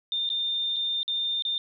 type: tone with dropouts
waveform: sine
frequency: 3613 Hz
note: A7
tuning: 45 cents sharp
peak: -25 dBFS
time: 0.12-1.58 s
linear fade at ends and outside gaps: 1 ms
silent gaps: 0.291-0.301 / 0.761-0.765 / 1.031-1.079 / 1.423-1.451 s
effects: none